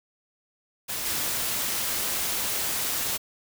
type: noise with level steps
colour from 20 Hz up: white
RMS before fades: -31 / -28 dBFS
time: 0.88-3.18 s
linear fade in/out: 20 ms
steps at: 1.05 s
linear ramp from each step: 10 ms
effects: none